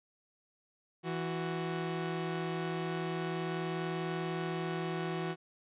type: tone pair together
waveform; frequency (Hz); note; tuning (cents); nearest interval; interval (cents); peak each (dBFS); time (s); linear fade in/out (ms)
sawtooth; 164.82 / 370; E3 / F#4; 0 / 0; octave + major second; 1400; -32 / -33; 1.03-5.36; 50
effects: resampled to 8000 Hz